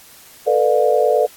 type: chord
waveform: sine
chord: B half-diminished seventh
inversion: third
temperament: just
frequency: 444.5 / 493.9 / 592.7 / 711.2 Hz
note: A4 / B4 / D5 / F5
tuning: +18 / 0 / +16 / +31 cents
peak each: -17 / -17 / -17 / -20 dBFS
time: 0.46-1.27 s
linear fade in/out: 20 ms
effects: white hiss -44 dBFS RMS until 1.36 s + AAC 64 kbps